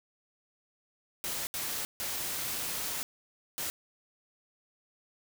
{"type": "noise bursts at uneven times", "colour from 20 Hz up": "white", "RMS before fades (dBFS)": -35, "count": 4, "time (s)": [[1.24, 1.47], [1.54, 1.85], [2, 3.03], [3.58, 3.7]], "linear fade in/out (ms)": 0, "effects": []}